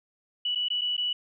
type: tone with dropouts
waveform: sine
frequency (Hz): 2951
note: F#7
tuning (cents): -5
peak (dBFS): -25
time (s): 0.45-1.13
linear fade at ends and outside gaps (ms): 5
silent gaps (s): 0.55-0.556 / 0.685-0.702 / 0.812-0.816 / 0.967-0.978
effects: none